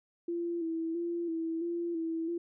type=tone with vibrato; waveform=sine; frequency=334.6 Hz; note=E4; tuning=26 cents sharp; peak=-31 dBFS; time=0.28-2.38 s; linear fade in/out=5 ms; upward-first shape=square; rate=1.5 Hz; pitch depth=39 cents each way; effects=none